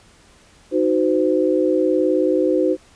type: chord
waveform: sine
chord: C diminished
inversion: first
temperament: equal with one note detuned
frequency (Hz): 311.1 / 370 / 512.2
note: Eb4 / Gb4 / C5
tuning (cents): 0 / 0 / -37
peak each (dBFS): -19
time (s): 0.71-2.77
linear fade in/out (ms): 50
effects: pink hiss -51 dBFS RMS until 2.95 s + resampled to 22050 Hz